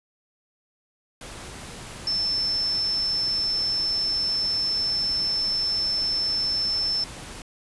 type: tone in noise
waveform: sine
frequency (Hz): 5300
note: E8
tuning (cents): +9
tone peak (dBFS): -22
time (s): 2.07-7.04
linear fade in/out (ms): 2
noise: pink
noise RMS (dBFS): -39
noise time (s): 1.21-7.42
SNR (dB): +14
effects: resampled to 24000 Hz